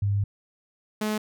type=tone pair in turn; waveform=sine / sawtooth; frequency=100.8 / 213.6 Hz; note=G2 / G#3; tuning=+49 / +49 cents; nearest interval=octave + minor second; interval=1300 cents; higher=second; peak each=-21 dBFS; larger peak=neither; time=0.02-0.24 / 1.01-1.18 s; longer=first; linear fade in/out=5 ms; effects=none